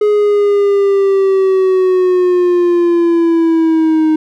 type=linear sweep; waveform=triangle; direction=down; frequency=420 to 311.1 Hz; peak=-6 dBFS; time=0.01-4.16 s; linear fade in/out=5 ms; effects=none